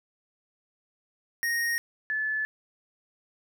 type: tone pair in turn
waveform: square / sine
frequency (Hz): 1864.7 / 1732.3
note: A#6 / A6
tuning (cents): 0 / -27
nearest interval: minor second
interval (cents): 127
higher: first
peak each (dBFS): -26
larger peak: neither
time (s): 1.43-1.78 / 2.1-2.45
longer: neither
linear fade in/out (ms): 0
effects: none